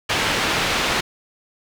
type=low-pass noise; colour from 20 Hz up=white; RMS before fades=-21 dBFS; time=0.09-1.01 s; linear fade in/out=10 ms; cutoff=3100 Hz; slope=12 dB/octave; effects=none